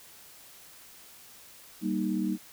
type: chord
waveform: sine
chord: Eb major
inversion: first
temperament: just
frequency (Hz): 194.45 / 233.3 / 311.1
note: G3 / Bb3 / Eb4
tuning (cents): -14 / +2 / 0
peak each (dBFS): -30 / -32 / -31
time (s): 1.81-2.38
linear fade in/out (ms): 50
effects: white hiss -52 dBFS RMS until 2.52 s